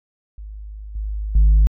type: tone with level steps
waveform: sine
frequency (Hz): 51.91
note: G#1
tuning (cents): 0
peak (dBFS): -31 / -22 / -7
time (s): 0.38-1.67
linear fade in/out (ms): 0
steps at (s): 0.95 / 1.35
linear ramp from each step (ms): 5
effects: tanh soft clip ceiling -8 dBFS